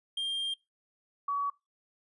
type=tone pair in turn; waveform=triangle / sine; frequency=3198 / 1132.9 Hz; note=G7 / C#6; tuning=+34 / +37 cents; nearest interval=octave + tritone; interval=1797 cents; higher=first; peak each=-28 dBFS; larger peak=neither; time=0.17-0.54 / 1.28-1.5 s; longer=first; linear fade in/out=5 ms; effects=noise-tail reverb RT60 0.2 s tail -20 dB re dry + resampled to 24000 Hz